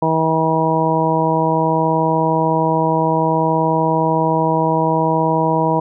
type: harmonic tone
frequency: 160.6 Hz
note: E3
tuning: 45 cents flat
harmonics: 1 / 2 / 3 / 4 / 5 / 6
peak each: -20 / -21 / -21 / -21 / -23 / -18 dBFS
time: 0.02-5.8 s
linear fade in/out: 5 ms
effects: none